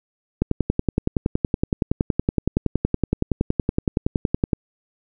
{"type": "click train", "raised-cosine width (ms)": 3, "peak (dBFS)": -5, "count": 45, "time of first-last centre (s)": [0.42, 4.532], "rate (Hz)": 10.7, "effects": []}